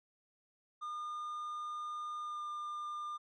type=tone with pitch glide; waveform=triangle; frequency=1213 to 1201.8 Hz; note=D#6 to D6; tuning=-44 to +40 cents; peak=-37 dBFS; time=0.81-3.18 s; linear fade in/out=20 ms; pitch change=-16 cents; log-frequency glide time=2.2-2.43 s; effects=resampled to 22050 Hz